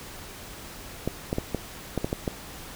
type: clicks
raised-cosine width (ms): 2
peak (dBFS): -12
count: 8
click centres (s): 1.076 / 1.329 / 1.384 / 1.547 / 1.977 / 2.045 / 2.129 / 2.278
effects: pink hiss -42 dBFS RMS until 2.75 s